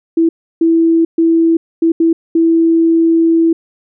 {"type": "tone bursts at uneven times", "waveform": "sine", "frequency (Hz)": 329.6, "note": "E4", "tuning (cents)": 0, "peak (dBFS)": -7, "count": 6, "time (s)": [[0.17, 0.29], [0.61, 1.05], [1.18, 1.57], [1.82, 1.92], [2, 2.13], [2.35, 3.53]], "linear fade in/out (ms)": 5, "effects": []}